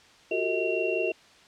sine tone cluster, 358.2 / 384 / 451.9 / 635 / 2743 Hz, F4 / G4 / A4 / D#5 / F7, +44 / -36 / +46 / +35 / -32 cents, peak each -31 dBFS, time 0.31-1.12 s, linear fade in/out 5 ms, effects white hiss -55 dBFS RMS until 1.47 s + low-pass 5000 Hz 12 dB/octave

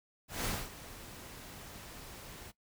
pink noise with ADSR envelope, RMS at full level -34 dBFS, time 0.28-2.52 s, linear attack 170 ms, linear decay 240 ms, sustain -15 dB, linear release 25 ms, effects noise-tail reverb RT60 0.1 s tail -18 dB re dry

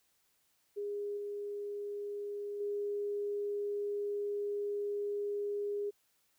sine tone with level steps, 409.2 Hz, G#4, 26 cents flat, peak -35 / -37 / -33 dBFS, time 0.76-5.91 s, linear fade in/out 20 ms, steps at 1.17 / 2.6 s, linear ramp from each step 5 ms, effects white hiss -74 dBFS RMS until 6.38 s

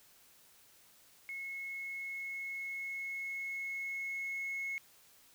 sine tone with level ramp, 2180 Hz, C#7, 29 cents flat, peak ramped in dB -39 to -34 dBFS, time 1.29-4.78 s, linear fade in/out 0 ms, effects tanh soft clip ceiling -33 dBFS + white hiss -63 dBFS RMS until 5.34 s

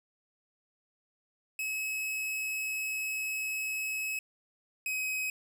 45% pulse tone pair in turn, 2572 / 2534 Hz, E7 / D#7, -43 / +31 cents, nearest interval unison, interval 26 cents, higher first, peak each -32 / -31 dBFS, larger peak second, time 1.59-4.19 / 4.86-5.3 s, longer first, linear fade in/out 2 ms, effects none

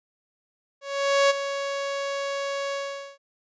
sawtooth tone with ADSR envelope, 557 Hz, C#5, 8 cents sharp, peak -12 dBFS, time 0.81-3.18 s, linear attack 490 ms, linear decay 22 ms, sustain -11 dB, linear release 450 ms, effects resampled to 16000 Hz

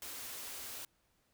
white band-stop noise, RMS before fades -45 dBFS, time 0.02-0.85 s, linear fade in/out 2 ms, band 130 to 220 Hz, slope 96 dB/octave, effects pink hiss -75 dBFS RMS until 1.33 s

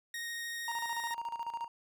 sawtooth tone with vibrato, 1864.7 Hz, A#6, in tune, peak -34 dBFS, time 0.14-1.14 s, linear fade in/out 2 ms, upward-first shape triangle, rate 13 Hz, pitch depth 8 cents each way
triangle tone with tremolo, 932.3 Hz, A#5, in tune, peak -32 dBFS, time 0.68-1.68 s, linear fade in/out 2 ms, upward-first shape square, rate 14 Hz, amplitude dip 70%
effects none

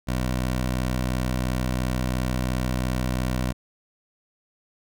15% pulse tone, 62.9 Hz, B1, 32 cents sharp, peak -17 dBFS, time 0.07-3.53 s, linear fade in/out 20 ms, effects none

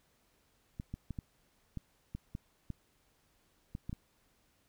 clicks, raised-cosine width 5 ms, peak -27 dBFS, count 11, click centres 0.799 / 0.94 / 1.107 / 1.188 / 1.773 / 2.15 / 2.351 / 2.703 / 3.751 / 3.895 / 3.929 s, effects pink hiss -72 dBFS RMS until 4.68 s

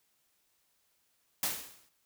white noise with exponential decay, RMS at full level -29 dBFS, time 1.43-1.89 s, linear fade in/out 2 ms, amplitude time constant 98 ms, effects white hiss -74 dBFS RMS until 2.05 s

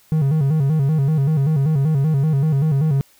triangle tone with vibrato, 146.83 Hz, D3, in tune, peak -12 dBFS, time 0.12-3.01 s, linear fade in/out 0 ms, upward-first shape square, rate 5.2 Hz, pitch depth 120 cents each way, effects white hiss -54 dBFS RMS until 3.19 s

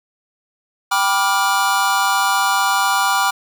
square chord, G dominant seventh, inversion none, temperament just, 784 / 980 / 1176 / 1411.2 Hz, G5 / B5 / D6 / F6, 0 / -14 / +2 / +18 cents, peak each -21 dBFS, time 0.91-3.31 s, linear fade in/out 10 ms, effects none

